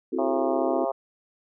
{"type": "chord", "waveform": "sine", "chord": "F# half-diminished seventh", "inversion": "second", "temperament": "equal", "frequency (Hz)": [261.6, 329.6, 370, 440], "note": ["C4", "E4", "F#4", "A4"], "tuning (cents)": [0, 0, 0, 0], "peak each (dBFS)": [-30, -30, -29, -33], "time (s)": [0.12, 0.85], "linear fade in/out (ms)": 10}
{"type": "harmonic tone", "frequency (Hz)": 134.9, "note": "C#3", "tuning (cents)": -47, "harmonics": [3, 4, 5, 6, 7, 8, 9], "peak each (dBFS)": [-35, -29, -27, -34, -36, -37, -41], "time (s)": [0.18, 0.92], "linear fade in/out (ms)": 10}
{"effects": []}